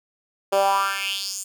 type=tone with high-pass filter sweep; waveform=10% pulse; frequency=196 Hz; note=G3; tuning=in tune; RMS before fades=-23 dBFS; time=0.52-1.44 s; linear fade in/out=10 ms; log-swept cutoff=480 to 8100 Hz; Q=4; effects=none